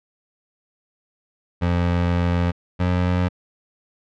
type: tone pair in turn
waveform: 25% pulse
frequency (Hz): 87.31 / 89.87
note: F2 / F#2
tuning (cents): 0 / -50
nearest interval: minor second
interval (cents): 50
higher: second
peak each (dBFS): -14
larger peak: neither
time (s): 1.61-2.52 / 2.79-3.29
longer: first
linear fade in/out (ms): 20
effects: low-pass 3000 Hz 12 dB/octave

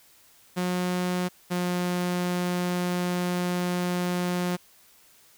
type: tone pair in turn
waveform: sawtooth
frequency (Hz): 180 / 178.24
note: F#3 / F3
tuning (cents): -47 / +36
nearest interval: unison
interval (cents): 17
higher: first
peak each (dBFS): -21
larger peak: neither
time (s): 0.56-1.29 / 1.5-4.57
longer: second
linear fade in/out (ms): 20
effects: white hiss -57 dBFS RMS until 5.37 s

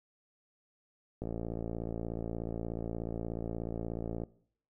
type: click train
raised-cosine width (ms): 2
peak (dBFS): -24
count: 172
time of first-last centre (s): 1.22-4.236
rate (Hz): 56.7
effects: noise-tail reverb RT60 0.6 s tail -20 dB re dry

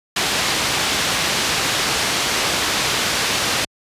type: low-pass noise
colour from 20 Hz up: white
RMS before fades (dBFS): -20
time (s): 0.16-3.65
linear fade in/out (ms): 5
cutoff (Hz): 4900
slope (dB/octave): 12
effects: high-pass 60 Hz 12 dB/octave + resampled to 32000 Hz

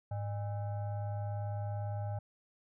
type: tone with frequency modulation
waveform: sine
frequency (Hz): 103.83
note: G#2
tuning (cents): 0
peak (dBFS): -34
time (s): 0.11-2.19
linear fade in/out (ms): 5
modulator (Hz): 710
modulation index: 0.54
effects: none

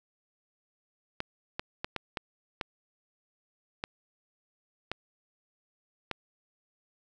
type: clicks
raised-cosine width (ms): 0.3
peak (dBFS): -16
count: 9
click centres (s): 1.204 / 1.595 / 1.845 / 1.963 / 2.172 / 2.612 / 3.839 / 4.916 / 6.113
effects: none

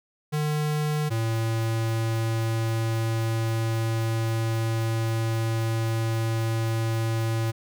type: tone pair in turn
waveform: square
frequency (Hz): 150.8 / 112.97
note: D3 / A2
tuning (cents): +46 / +46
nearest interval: perfect fourth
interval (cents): 500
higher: first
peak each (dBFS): -24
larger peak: neither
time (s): 0.32-1.1 / 1.1-7.52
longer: second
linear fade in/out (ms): 20
effects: none

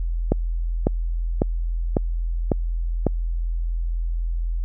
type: click train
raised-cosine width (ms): 2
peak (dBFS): -4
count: 6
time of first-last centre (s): 0.32-3.067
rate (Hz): 1.82
effects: added 42 Hz sine -21 dBFS peak until 4.64 s

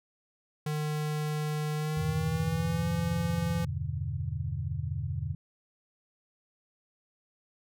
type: tone with pitch glide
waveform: square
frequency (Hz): 151.6 to 169.19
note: D#3 to E3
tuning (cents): -45 to +45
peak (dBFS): -30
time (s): 0.66-3.65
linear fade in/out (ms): 5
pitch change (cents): +190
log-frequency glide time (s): 1.75-2.88
type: chord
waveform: sine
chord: E minor seventh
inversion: none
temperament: equal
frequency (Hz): 82.41 / 98 / 123.47 / 146.83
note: E2 / G2 / B2 / D3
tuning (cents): 0 / 0 / 0 / 0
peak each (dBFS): -36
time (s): 1.97-5.35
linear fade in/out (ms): 5
effects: none

